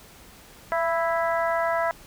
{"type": "harmonic tone with a mistuned harmonic", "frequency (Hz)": 329.6, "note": "E4", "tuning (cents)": 0, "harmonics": [2, 3, 4, 5, 6], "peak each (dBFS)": [-24, -28, -30, -32, -34], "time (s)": [0.72, 1.91], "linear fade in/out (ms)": 0, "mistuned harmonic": 2, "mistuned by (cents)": 28, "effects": ["pink hiss -49 dBFS RMS until 2.06 s"]}